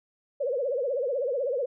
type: tone with vibrato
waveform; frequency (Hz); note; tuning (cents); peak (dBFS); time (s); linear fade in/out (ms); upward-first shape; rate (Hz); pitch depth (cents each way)
sine; 523.3; C5; 0; -25; 0.4-1.66; 10; triangle; 16; 220
effects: none